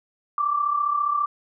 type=tone pair together; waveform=sine; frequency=1139.9 / 1174.7 Hz; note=C#6 / D6; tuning=+48 / 0 cents; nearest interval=minor second; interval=52 cents; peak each=-27 / -21 dBFS; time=0.38-1.26 s; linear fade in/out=2 ms; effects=none